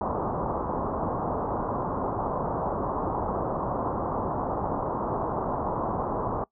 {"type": "low-pass noise", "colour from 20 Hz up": "white", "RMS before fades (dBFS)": -29, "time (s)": [0.01, 6.44], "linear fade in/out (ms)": 2, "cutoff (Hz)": 1100, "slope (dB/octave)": 48, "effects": ["noise-tail reverb RT60 0.1 s tail -22 dB re dry"]}